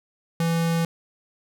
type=tone; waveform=square; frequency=166.5 Hz; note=E3; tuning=18 cents sharp; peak=-21 dBFS; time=0.4-0.85 s; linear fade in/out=2 ms; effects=none